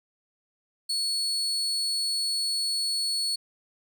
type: tone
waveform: 35% pulse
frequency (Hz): 4400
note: C#8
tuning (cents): -14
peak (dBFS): -24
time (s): 0.89-3.36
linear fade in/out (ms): 10
effects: none